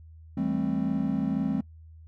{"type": "chord", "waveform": "triangle", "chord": "A minor seventh", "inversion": "second", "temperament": "just", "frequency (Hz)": [165, 198, 220, 264], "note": ["E3", "G3", "A3", "C4"], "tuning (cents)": [2, 18, 0, 16], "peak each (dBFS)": [-31, -28, -29, -27], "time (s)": [0.37, 1.61], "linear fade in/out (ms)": 5, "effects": ["noise-tail reverb RT60 0.1 s tail -22 dB re dry", "added 80 Hz sine -46 dBFS peak until 2.07 s"]}